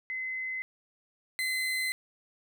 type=tone pair in turn; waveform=sine / 35% pulse; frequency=2045 / 2045 Hz; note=C7 / C7; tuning=-40 / -40 cents; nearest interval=unison; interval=0 cents; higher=neither; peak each=-32 / -27 dBFS; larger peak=second; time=0.1-0.62 / 1.39-1.92 s; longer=second; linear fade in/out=0 ms; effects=none